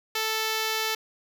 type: tone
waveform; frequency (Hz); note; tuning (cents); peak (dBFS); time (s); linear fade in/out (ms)
5% pulse; 440; A4; 0; -14; 0.15-0.95; 5
effects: none